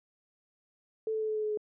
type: tone with pitch steps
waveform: sine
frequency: 440 / 437.2 / 434.4 / 431.7 / 429 / 426.2 / 423.5 Hz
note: A4 / A4 / A4 / A4 / A4 / G#4 / G#4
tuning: 0 / -11 / -22 / -33 / -44 / +45 / +34 cents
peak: -29 dBFS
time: 1.07-1.574 s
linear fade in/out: 2 ms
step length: 72 ms
effects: none